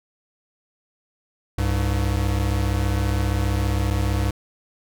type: tone pair together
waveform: square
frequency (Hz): 65.8 / 100.85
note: C2 / G2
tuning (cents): +10 / +50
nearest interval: perfect fifth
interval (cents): 740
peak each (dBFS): -23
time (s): 1.58-4.31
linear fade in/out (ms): 5
effects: none